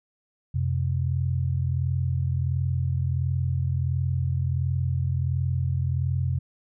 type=tone pair together; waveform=sine; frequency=89.17 / 130.6 Hz; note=F2 / C3; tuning=+37 / -3 cents; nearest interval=perfect fifth; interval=660 cents; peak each=-25 dBFS; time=0.54-6.39 s; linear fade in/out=10 ms; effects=none